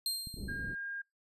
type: tone with exponential decay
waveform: sawtooth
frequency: 4186 Hz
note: C8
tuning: in tune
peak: -27 dBFS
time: 0.06-0.75 s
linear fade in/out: 1 ms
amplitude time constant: 150 ms
type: clicks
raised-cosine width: 5 ms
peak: -33 dBFS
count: 7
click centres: 0.272 / 0.342 / 0.44 / 0.475 / 0.516 / 0.593 / 0.645 s
type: low-pass noise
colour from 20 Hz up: pink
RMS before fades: -43 dBFS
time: 0.36-0.75 s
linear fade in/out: 10 ms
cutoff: 380 Hz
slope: 24 dB/octave
type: tone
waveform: sine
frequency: 1614 Hz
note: G#6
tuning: 50 cents flat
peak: -37 dBFS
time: 0.48-1.02 s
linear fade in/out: 10 ms
effects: noise-tail reverb RT60 0.2 s tail -26 dB re dry + resampled to 32000 Hz